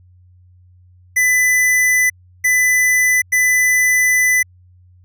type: tone bursts at uneven times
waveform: square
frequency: 2000 Hz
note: B6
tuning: 21 cents sharp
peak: -12 dBFS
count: 3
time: 1.16-2.1 / 2.44-3.22 / 3.32-4.43 s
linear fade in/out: 10 ms
effects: added 90 Hz sine -45 dBFS peak until 5.04 s